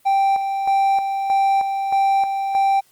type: tone with tremolo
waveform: triangle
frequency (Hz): 784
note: G5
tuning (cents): 0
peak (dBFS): -12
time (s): 0.05-2.81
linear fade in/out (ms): 20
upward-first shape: square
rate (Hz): 1.6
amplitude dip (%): 50
effects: white hiss -57 dBFS RMS until 2.91 s + Opus 24 kbps